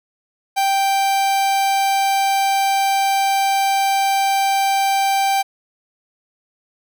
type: tone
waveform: 45% pulse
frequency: 784 Hz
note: G5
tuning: in tune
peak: -15 dBFS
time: 0.56-5.43 s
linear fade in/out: 20 ms
effects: none